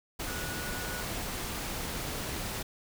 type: tone in noise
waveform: sine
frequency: 1463 Hz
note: F#6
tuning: 20 cents flat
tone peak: -41 dBFS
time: 0.27-1.03 s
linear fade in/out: 10 ms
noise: pink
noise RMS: -36 dBFS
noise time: 0.19-2.63 s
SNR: -8 dB
effects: none